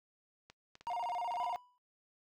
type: clicks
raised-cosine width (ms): 0.2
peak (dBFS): -35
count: 12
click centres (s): 0.5 / 0.754 / 0.81 / 0.869 / 0.916 / 1.039 / 1.097 / 1.149 / 1.318 / 1.358 / 1.444 / 1.546
type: tone with vibrato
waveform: triangle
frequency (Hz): 818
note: G#5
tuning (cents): -26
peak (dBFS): -33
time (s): 0.87-1.56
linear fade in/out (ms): 0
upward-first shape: square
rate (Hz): 16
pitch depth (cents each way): 240
type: tone with exponential decay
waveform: triangle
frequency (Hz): 987.8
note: B5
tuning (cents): 0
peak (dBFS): -34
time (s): 1.4-1.78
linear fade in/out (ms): 0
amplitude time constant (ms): 81
effects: noise-tail reverb RT60 0.1 s tail -22 dB re dry